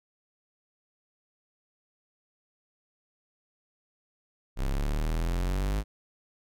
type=exponential sweep; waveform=45% pulse; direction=up; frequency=32.27 to 52.4 Hz; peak=-26 dBFS; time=4.56-5.84 s; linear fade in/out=50 ms; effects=none